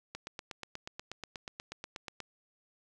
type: click train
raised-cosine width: 0.2 ms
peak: -23 dBFS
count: 18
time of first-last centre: 0.15-2.203 s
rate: 8.28 Hz
effects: none